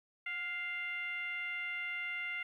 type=tone with frequency modulation; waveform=sine; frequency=2093 Hz; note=C7; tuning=in tune; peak=-36 dBFS; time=0.26-2.43 s; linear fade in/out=5 ms; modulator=679 Hz; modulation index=0.8; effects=12-bit